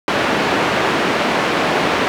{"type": "band-pass noise", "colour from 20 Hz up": "pink", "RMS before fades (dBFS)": -17, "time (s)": [0.08, 2.08], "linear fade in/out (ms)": 0, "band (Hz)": [260, 2600], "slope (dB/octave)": 12, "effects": []}